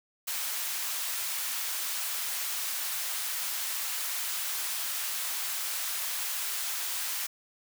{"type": "high-pass noise", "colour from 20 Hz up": "white", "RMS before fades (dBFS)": -33, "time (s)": [0.27, 7.27], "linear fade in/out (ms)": 10, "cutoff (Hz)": 920, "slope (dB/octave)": 12, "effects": []}